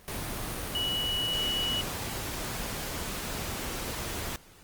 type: tone in noise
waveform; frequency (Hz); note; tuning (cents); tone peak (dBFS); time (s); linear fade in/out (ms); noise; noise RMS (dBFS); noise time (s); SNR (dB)
sine; 2936; F#7; -14; -28; 0.75-1.81; 0; pink; -35; 0.08-4.36; +4
effects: pink hiss -55 dBFS RMS until 4.63 s + Opus 32 kbps